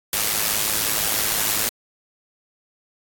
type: noise with amplitude modulation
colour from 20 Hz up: white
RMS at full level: -19 dBFS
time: 0.13-1.69 s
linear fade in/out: 2 ms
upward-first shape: sine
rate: 106 Hz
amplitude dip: 55%
effects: AAC 64 kbps